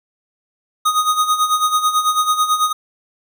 square tone with tremolo, 1244.5 Hz, D#6, in tune, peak -12 dBFS, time 0.85-2.73 s, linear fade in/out 10 ms, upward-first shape sine, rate 9.1 Hz, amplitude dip 70%, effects none

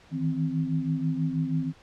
sine tone cluster, 156.6 / 162.8 / 260.4 Hz, D#3 / E3 / C4, +11 / -21 / -8 cents, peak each -29 dBFS, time 0.11-1.73 s, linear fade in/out 50 ms, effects pink hiss -55 dBFS RMS until 1.82 s + low-pass 5000 Hz 12 dB/octave

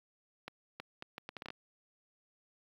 accelerating click train, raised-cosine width 0.3 ms, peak -26 dBFS, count 10, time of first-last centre 0.48-1.504 s, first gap 320 ms, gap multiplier 0.7, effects high-pass 100 Hz 12 dB/octave + 10-bit

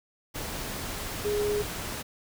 sine tone in noise, 415.3 Hz, G#4, in tune, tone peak -25 dBFS, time 1.24-1.63 s, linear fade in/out 20 ms, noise pink, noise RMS -35 dBFS, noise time 0.34-2.03 s, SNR +7 dB, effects none

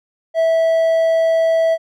triangle tone, 654 Hz, E5, 14 cents flat, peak -10 dBFS, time 0.34-1.78 s, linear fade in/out 50 ms, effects none

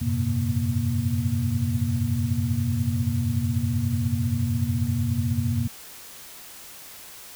sine tone cluster, 90.1 / 100.5 / 116.5 / 130.8 / 235.7 Hz, F#2 / G2 / A#2 / C3 / A#3, -45 / +44 / -1 / 0 / +19 cents, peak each -28 dBFS, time 0.01-5.68 s, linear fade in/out 10 ms, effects white hiss -43 dBFS RMS until 7.35 s

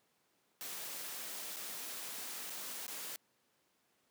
white noise with dropouts, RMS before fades -44 dBFS, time 0.61-3.16 s, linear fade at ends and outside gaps 0 ms, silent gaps 1.561-1.567 / 2.498-2.503 / 2.866-2.88 s, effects pink hiss -75 dBFS RMS until 4.1 s + high-pass 200 Hz 12 dB/octave

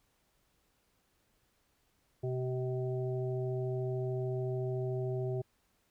harmonic tone, 127.6 Hz, C3, 43 cents flat, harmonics 1 / 3 / 5 / 6, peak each -34 / -36 / -43 / -52 dBFS, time 2.23-5.42 s, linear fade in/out 10 ms, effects pink hiss -74 dBFS RMS until 5.9 s

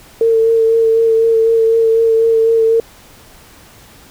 sine tone with vibrato, 452.3 Hz, A4, 48 cents sharp, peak -8 dBFS, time 0.21-2.8 s, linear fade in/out 2 ms, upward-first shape sine, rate 4 Hz, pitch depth 18 cents each way, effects pink hiss -42 dBFS RMS until 4.1 s

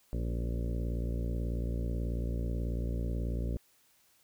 harmonic tone with a mistuned harmonic, 58.3 Hz, A#1, 1 cent sharp, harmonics 1 / 2 / 3 / 4 / 5 / 6 / 7 / 8 / 9 / 10, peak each -32 / -38 / -42 / -44 / -46 / -48 / -49 / -50 / -51 / -52 dBFS, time 0.13-3.57 s, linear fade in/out 0 ms, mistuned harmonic 5, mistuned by -48 cents, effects white hiss -67 dBFS RMS until 4.23 s

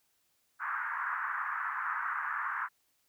white band-pass noise, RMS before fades -35 dBFS, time 0.59-2.69 s, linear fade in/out 50 ms, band 1000 to 1700 Hz, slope 48 dB/octave, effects white hiss -74 dBFS RMS until 3.08 s

